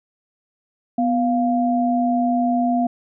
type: tone pair together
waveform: sine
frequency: 246.9 / 698.3 Hz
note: B3 / F5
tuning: 0 / 0 cents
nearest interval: octave + tritone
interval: 1800 cents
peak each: -18 / -20 dBFS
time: 0.98-2.87 s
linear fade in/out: 5 ms
effects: none